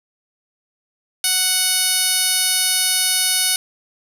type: tone with band-pass filter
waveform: 10% pulse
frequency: 740 Hz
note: F#5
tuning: in tune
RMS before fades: -18 dBFS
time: 1.24-3.56 s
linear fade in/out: 2 ms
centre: 8600 Hz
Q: 1.5
effects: none